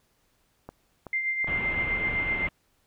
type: click train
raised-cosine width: 1 ms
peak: -25 dBFS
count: 5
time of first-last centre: 0.69-2.199 s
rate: 2.65 Hz
type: tone with tremolo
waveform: sine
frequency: 2093 Hz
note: C7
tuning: in tune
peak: -23 dBFS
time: 1.13-2.47 s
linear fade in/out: 2 ms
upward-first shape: triangle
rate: 7.8 Hz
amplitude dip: 55%
type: low-pass noise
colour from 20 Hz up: pink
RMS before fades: -35 dBFS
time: 1.47-2.49 s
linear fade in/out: 5 ms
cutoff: 3000 Hz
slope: 48 dB/octave
effects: pink hiss -69 dBFS RMS until 2.86 s